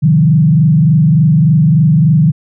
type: tone with frequency modulation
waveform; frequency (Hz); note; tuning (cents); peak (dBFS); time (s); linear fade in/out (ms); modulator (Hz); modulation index
sine; 155.56; D#3; 0; -5; 0.02-2.32; 20; 23.4; 0.96
effects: none